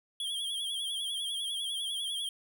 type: tone with vibrato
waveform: square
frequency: 3273 Hz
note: G#7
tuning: 26 cents flat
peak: -33 dBFS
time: 0.2-2.29 s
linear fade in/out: 2 ms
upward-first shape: sine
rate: 10 Hz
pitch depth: 73 cents each way
effects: none